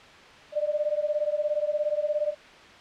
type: beating tone pair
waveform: sine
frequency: 590 / 607 Hz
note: D5 / D#5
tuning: +8 / -43 cents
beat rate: 17 Hz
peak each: -27 dBFS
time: 0.52-2.35 s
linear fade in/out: 50 ms
effects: white hiss -48 dBFS RMS until 2.8 s + low-pass 3000 Hz 12 dB/octave